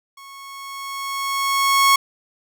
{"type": "tone with level ramp", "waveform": "sawtooth", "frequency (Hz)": 1100, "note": "C#6", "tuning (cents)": -14, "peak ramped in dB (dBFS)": [-36, -7], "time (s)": [0.17, 1.96], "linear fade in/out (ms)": 5, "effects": []}